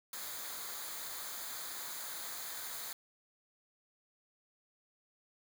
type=noise with comb filter; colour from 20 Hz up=white; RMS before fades=-43 dBFS; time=0.13-2.93 s; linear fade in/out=2 ms; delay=0.36 ms; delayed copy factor=-0.65; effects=none